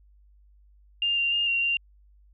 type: tone with pitch steps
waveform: sine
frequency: 2803 / 2777 / 2821 / 2758 / 2776 Hz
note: F7 / F7 / F7 / F7 / F7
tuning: +6 / -10 / +17 / -22 / -11 cents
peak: -22 dBFS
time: 1.02-1.77 s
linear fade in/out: 2 ms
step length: 150 ms
effects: added 50 Hz sine -54 dBFS peak until 2.33 s

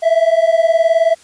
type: beating tone pair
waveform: triangle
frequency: 650 / 669 Hz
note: E5 / E5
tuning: -24 / +25 cents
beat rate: 19 Hz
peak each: -11 / -11 dBFS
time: 0.02-1.15 s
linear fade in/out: 20 ms
effects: white hiss -46 dBFS RMS until 1.23 s + resampled to 22050 Hz

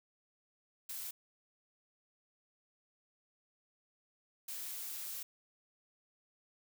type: noise bursts at uneven times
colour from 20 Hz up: blue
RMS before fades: -43 dBFS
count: 2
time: 0.89-1.11 / 4.48-5.23 s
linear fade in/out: 5 ms
effects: none

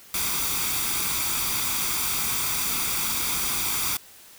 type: noise with comb filter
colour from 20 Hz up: white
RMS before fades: -26 dBFS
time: 0.14-3.97 s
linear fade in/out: 2 ms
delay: 0.85 ms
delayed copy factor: +0.6
effects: white hiss -49 dBFS RMS until 4.38 s

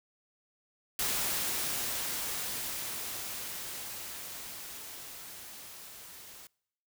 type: noise with level ramp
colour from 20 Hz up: white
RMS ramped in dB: -31 to -50 dBFS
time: 0.99-6.47 s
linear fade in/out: 2 ms
effects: noise-tail reverb RT60 0.8 s tail -26 dB re dry

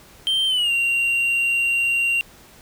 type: tone with pitch glide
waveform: triangle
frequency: 3136 to 2762 Hz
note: G7 to F7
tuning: 0 to -20 cents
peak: -16 dBFS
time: 0.27-2.21 s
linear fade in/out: 0 ms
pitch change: -220 cents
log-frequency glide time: 0.47-0.72 s
effects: pink hiss -48 dBFS RMS until 2.61 s

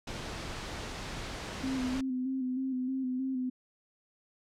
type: noise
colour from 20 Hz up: pink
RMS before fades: -39 dBFS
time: 0.07-2.01 s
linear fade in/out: 5 ms
type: tone with vibrato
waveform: sine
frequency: 259.1 Hz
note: C4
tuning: 17 cents flat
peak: -30 dBFS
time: 1.63-3.5 s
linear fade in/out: 10 ms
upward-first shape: square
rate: 3.2 Hz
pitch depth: 34 cents each way
effects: low-pass 6000 Hz 12 dB/octave

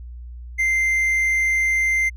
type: tone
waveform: triangle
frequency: 2087 Hz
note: C7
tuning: 5 cents flat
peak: -15 dBFS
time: 0.58-2.1 s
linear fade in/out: 20 ms
effects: added 60 Hz sine -33 dBFS peak until 2.16 s

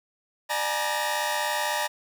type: tone cluster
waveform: sawtooth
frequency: 598 / 780 / 854 / 950 / 1842 Hz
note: D5 / G5 / G#5 / A#5 / A#6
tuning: +31 / -9 / +48 / +33 / -21 cents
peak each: -28 / -34 / -27 / -26 / -29 dBFS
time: 0.49-1.88 s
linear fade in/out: 20 ms
effects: 9-bit

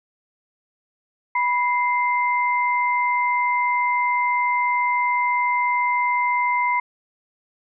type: tone pair together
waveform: sine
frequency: 983 / 2085 Hz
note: B5 / C7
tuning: -8 / -7 cents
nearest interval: octave + minor second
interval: 1301 cents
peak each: -19 / -23 dBFS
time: 1.35-6.8 s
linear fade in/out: 5 ms
effects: none

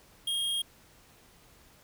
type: tone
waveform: square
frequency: 3246 Hz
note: G#7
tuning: 40 cents flat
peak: -29 dBFS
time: 0.27-0.62 s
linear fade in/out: 5 ms
effects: pink hiss -59 dBFS RMS until 1.83 s

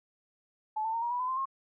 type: tone with pitch steps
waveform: sine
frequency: 864 / 891.4 / 919.6 / 948.8 / 978.8 / 1009.8 / 1041.8 / 1074.8 Hz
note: A5 / A5 / A#5 / A#5 / B5 / B5 / C6 / C6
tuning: -32 / +22 / -24 / +30 / -16 / +38 / -8 / +46 cents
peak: -29 dBFS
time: 0.76-1.456 s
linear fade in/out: 10 ms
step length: 87 ms
effects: none

